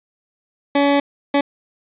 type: tone bursts at uneven times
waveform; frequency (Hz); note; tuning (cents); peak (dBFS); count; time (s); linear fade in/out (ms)
20% pulse; 283.3; C#4; +38; -8; 2; 0.75-1 / 1.34-1.41; 5
effects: resampled to 8000 Hz + 7-bit